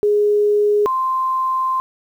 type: tone pair in turn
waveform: sine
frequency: 415.3 / 1043.7 Hz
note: G#4 / C6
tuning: 0 / -5 cents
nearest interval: octave + major third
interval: 1595 cents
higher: second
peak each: -12 / -16 dBFS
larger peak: first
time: 0.03-0.86 / 0.86-1.8 s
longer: second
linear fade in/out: 0 ms
effects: 8-bit